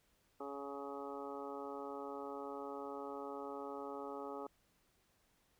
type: harmonic tone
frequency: 140 Hz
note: C#3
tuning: 18 cents sharp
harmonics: 2 / 3 / 4 / 5 / 6 / 7 / 8 / 9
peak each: -50 / -47 / -50 / -56 / -50 / -60 / -54 / -52 dBFS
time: 0.4-4.47 s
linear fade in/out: 5 ms
effects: pink hiss -75 dBFS RMS until 5.59 s